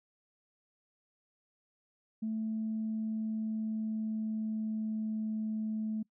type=tone with pitch glide; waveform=sine; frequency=220 to 217.5 Hz; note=A3 to A3; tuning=0 to -20 cents; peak=-31 dBFS; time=2.22-6.03 s; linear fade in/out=10 ms; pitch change=-20 cents; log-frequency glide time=2.37-5.34 s; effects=noise-tail reverb RT60 0.1 s tail -24 dB re dry + tanh soft clip ceiling -27 dBFS